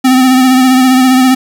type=tone with vibrato; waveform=square; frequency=257.8 Hz; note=C4; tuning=26 cents flat; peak=-5 dBFS; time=0.04-1.35 s; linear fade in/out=10 ms; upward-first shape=triangle; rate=15 Hz; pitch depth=41 cents each way; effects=7-bit